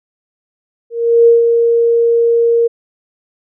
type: tone with ADSR envelope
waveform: sine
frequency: 466.2 Hz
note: A#4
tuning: in tune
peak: -3 dBFS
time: 0.9-2.68 s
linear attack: 370 ms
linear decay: 150 ms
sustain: -5 dB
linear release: 16 ms
effects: none